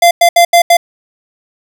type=tone bursts at uneven times; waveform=square; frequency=690 Hz; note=F5; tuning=21 cents flat; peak=-4 dBFS; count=5; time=0.02-0.11 / 0.21-0.29 / 0.36-0.45 / 0.53-0.62 / 0.7-0.77 s; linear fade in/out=5 ms; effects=none